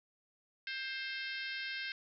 harmonic tone, 528 Hz, C5, 16 cents sharp, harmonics 3 / 4 / 5 / 6 / 7 / 8 / 9 / 10, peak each -42 / -44 / -46 / -48 / -49 / -50 / -51 / -52 dBFS, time 0.67-1.92 s, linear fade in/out 2 ms, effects none

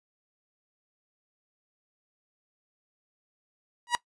sawtooth tone with exponential growth, 961 Hz, B5, 48 cents flat, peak -15 dBFS, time 3.87-3.95 s, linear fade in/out 0 ms, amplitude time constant 17 ms, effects noise-tail reverb RT60 0.1 s tail -19 dB re dry + resampled to 24000 Hz

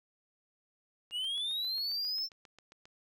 click train, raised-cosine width 0.2 ms, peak -37 dBFS, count 14, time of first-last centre 1.11-2.855 s, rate 7.45 Hz
triangle linear sweep, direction up, 2813 to 5380 Hz, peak -31 dBFS, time 1.11-2.29 s, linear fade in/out 50 ms
effects none

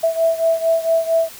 sine beating tone pair, 656 / 660.4 Hz, E5 / E5, -9 / +3 cents, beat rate 4.4 Hz, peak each -16 / -19 dBFS, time 0.03-1.29 s, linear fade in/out 10 ms, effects white hiss -38 dBFS RMS until 1.39 s

